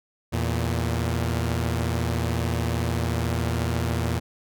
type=tone pair together; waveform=sawtooth; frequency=82.29 / 116.54 Hz; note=E2 / A#2; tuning=-2 / 0 cents; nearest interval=tritone; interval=602 cents; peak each=-22 dBFS; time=0.32-4.2 s; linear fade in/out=20 ms; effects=none